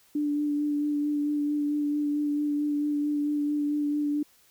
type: tone with vibrato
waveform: sine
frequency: 293.7 Hz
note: D4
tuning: in tune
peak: -24 dBFS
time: 0.15-4.23 s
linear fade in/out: 5 ms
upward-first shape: sine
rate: 4.5 Hz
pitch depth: 16 cents each way
effects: white hiss -61 dBFS RMS until 4.5 s